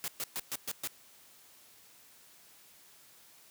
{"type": "noise bursts", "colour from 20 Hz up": "white", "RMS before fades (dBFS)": -36, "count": 6, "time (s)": [0.04, 0.874], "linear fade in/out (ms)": 0, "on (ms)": 39, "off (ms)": 120, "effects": ["white hiss -59 dBFS RMS until 3.5 s", "high-pass 80 Hz 12 dB/octave"]}